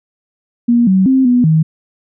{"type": "tone with pitch steps", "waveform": "sine", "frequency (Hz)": [237.7, 189.2, 263.5, 245.9, 158.3], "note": ["A#3", "F#3", "C4", "B3", "D#3"], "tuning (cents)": [34, 39, 12, -7, 30], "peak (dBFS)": -7, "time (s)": [0.68, 1.63], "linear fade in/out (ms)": 10, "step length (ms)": 190, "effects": []}